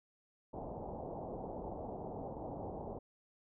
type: low-pass noise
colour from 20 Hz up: white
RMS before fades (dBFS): -44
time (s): 0.53-2.99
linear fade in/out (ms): 10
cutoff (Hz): 840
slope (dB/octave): 48
effects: none